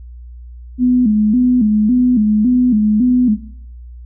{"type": "tone with vibrato", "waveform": "sine", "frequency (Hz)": 230, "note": "A#3", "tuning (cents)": -23, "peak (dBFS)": -9, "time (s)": [0.78, 3.38], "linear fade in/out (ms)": 50, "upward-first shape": "square", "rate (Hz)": 1.8, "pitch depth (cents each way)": 140, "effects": ["noise-tail reverb RT60 0.6 s tail -17 dB re dry", "added 60 Hz sine -31 dBFS peak until 4.05 s"]}